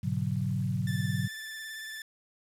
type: chord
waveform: sine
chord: G# half-diminished seventh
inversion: none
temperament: equal with one note detuned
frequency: 103.83 / 123.47 / 144.06 / 185 Hz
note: G#2 / B2 / D3 / F#3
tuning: 0 / 0 / -33 / 0 cents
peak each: -33 dBFS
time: 0.03-1.28 s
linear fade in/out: 10 ms
type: tone with vibrato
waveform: sawtooth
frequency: 1760 Hz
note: A6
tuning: in tune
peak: -35 dBFS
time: 0.87-2.02 s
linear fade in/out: 2 ms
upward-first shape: sine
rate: 18 Hz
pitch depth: 23 cents each way
effects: resampled to 32000 Hz + 9-bit